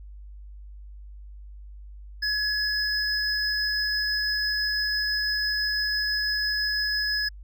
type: tone pair together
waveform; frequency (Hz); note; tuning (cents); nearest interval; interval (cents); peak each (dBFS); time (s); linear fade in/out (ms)
triangle; 1693 / 5073; G#6 / D#8; +33 / +33; octave + perfect fifth; 1900; -25; 2.22-7.29; 10
effects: added 50 Hz sine -40 dBFS peak until 7.43 s